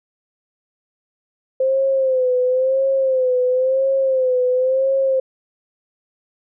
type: tone with vibrato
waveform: sine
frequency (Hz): 520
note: C5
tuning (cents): -11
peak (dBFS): -14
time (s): 1.6-5.2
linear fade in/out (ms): 5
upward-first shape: sine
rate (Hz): 0.97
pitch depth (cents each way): 64
effects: none